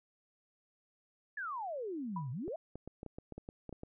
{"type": "exponential two-way sweep", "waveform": "sine", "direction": "down then up", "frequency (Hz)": [1760, 117.1, 700], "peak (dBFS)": -37, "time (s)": [1.37, 2.56], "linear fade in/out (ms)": 5, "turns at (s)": 2.31}
{"type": "tone with exponential decay", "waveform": "sine", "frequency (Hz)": 984, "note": "B5", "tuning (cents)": -7, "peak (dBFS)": -35, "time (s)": [2.16, 2.33], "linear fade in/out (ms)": 5, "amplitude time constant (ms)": 36}
{"type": "clicks", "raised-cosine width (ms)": 2, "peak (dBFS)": -31, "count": 12, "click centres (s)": [2.48, 2.756, 2.876, 3.031, 3.063, 3.185, 3.323, 3.38, 3.489, 3.693, 3.727, 3.834]}
{"effects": []}